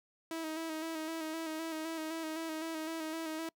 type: tone with vibrato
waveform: sawtooth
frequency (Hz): 320.4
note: E4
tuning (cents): -49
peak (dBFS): -33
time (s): 0.31-3.49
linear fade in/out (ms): 2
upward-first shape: square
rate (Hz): 3.9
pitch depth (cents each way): 32
effects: noise-tail reverb RT60 0.1 s tail -25 dB re dry